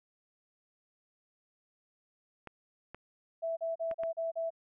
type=clicks; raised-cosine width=0.5 ms; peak=-29 dBFS; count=4; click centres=2.473 / 2.946 / 3.913 / 4.035 s
type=tone bursts; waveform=sine; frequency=659.3 Hz; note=E5; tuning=in tune; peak=-31 dBFS; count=6; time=3.42-4.505 s; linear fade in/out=20 ms; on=150 ms; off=37 ms
effects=none